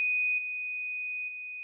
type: tone with level steps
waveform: sine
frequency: 2489 Hz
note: D#7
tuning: in tune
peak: -25 / -32 / -37 dBFS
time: 0-1.63 s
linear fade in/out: 0 ms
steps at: 0.38 / 1.28 s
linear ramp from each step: 5 ms
effects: none